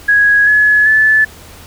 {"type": "tone with pitch steps", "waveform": "sine", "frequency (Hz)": [1661.2, 1700, 1739.8], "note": ["G#6", "G#6", "A6"], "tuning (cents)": [0, 40, -20], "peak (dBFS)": -6, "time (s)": [0.08, 1.25], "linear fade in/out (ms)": 10, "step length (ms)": 390, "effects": ["added 81 Hz sine -40 dBFS peak until 1.66 s", "pink hiss -37 dBFS RMS until 1.66 s"]}